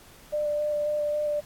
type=tone with vibrato; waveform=sine; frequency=595 Hz; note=D5; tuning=22 cents sharp; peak=-24 dBFS; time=0.32-1.41 s; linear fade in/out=20 ms; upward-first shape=square; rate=3.7 Hz; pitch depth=9 cents each way; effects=pink hiss -52 dBFS RMS until 1.45 s + AAC 64 kbps